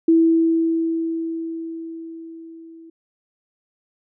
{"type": "tone with level ramp", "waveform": "sine", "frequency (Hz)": 328.2, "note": "E4", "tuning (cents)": -8, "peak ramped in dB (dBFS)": [-10, -40], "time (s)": [0.08, 2.9], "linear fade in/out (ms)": 5, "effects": []}